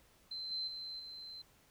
sine tone with level steps, 4089 Hz, C8, 41 cents flat, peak -40 / -36 / -42 / -46 dBFS, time 0.31-1.42 s, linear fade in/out 5 ms, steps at 0.51 / 0.67 / 0.99 s, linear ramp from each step 10 ms, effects pink hiss -67 dBFS RMS until 1.7 s

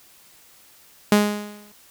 sawtooth tone with exponential decay, 207.7 Hz, G#3, in tune, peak -7 dBFS, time 1.12-1.72 s, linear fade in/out 2 ms, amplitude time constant 130 ms, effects white hiss -52 dBFS RMS until 1.9 s

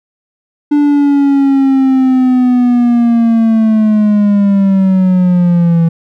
triangle linear sweep, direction down, 293.7 to 164.81 Hz, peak -4 dBFS, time 0.71-5.89 s, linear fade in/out 10 ms, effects none

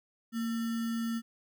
sine tone with sample-and-hold, 229.8 Hz, A#3, 25 cents flat, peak -30 dBFS, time 0.32-1.22 s, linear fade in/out 50 ms, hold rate 1575 Hz, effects none

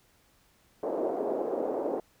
white band-pass noise, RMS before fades -31 dBFS, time 0.83-2 s, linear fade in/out 2 ms, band 320 to 580 Hz, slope 24 dB/octave, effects pink hiss -65 dBFS RMS until 2.2 s

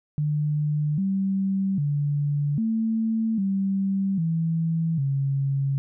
sine tone with pitch steps, 149.5 / 193.5 / 145 / 223.2 / 194.5 / 163.7 / 137.7 Hz, D3 / G3 / D3 / A3 / G3 / E3 / C#3, +31 / -22 / -22 / +25 / -13 / -12 / -11 cents, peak -21 dBFS, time 0.18-5.78 s, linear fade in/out 0 ms, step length 800 ms, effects none

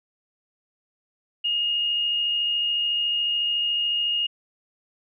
sine tone with amplitude modulation, 2853 Hz, F7, 36 cents sharp, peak -20 dBFS, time 1.44-4.27 s, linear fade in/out 10 ms, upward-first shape sine, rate 73.9 Hz, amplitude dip 25%, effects none

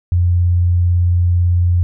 sine tone with vibrato, 88 Hz, F2, 14 cents sharp, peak -10 dBFS, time 0.12-1.83 s, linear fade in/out 0 ms, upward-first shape triangle, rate 18 Hz, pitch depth 14 cents each way, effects none

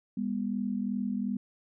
sine tone pair together, 201.9 / 244.6 Hz, G#3 / B3, -49 / -16 cents, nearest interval minor third, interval 333 cents, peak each -31 / -32 dBFS, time 0.17-1.37 s, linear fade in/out 5 ms, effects none

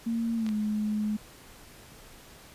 sine tone with pitch glide, 230 to 212.1 Hz, A#3 to G#3, -23 to +37 cents, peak -26 dBFS, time 0.06-1.17 s, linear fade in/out 10 ms, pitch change -140 cents, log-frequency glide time 0.36-0.53 s
clicks, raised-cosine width 0.2 ms, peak -24 dBFS, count 2, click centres 0.465 / 0.49 s
effects pink hiss -51 dBFS RMS until 2.54 s + resampled to 32000 Hz

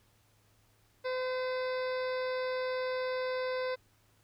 harmonic tone with a mistuned harmonic, 511 Hz, C5, 41 cents flat, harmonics 1 / 2 / 3 / 4 / 5 / 7 / 8 / 9 / 10, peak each -32 / -41 / -43 / -45 / -51 / -52 / -53 / -52 / -54 dBFS, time 1.04-3.76 s, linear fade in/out 20 ms, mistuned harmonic 8, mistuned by -35 cents, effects added 106 Hz sine -69 dBFS peak until 4.23 s + pink hiss -69 dBFS RMS until 4.23 s

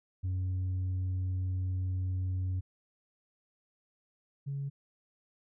sine tone pair in turn, 92.5 / 139.4 Hz, F#2 / C#3, 0 / +10 cents, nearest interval perfect fifth, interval 710 cents, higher second, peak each -27 / -32 dBFS, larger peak first, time 0.23-2.61 / 4.46-4.7 s, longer first, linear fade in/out 20 ms, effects tanh soft clip ceiling -29 dBFS

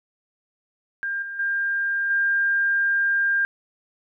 sine tone with level steps, 1600 Hz, G6, 35 cents sharp, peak -24 / -30 / -21 / -18 dBFS, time 1.03-3.45 s, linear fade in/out 0 ms, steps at 1.22 / 1.39 / 2.1 s, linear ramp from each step 5 ms, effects none

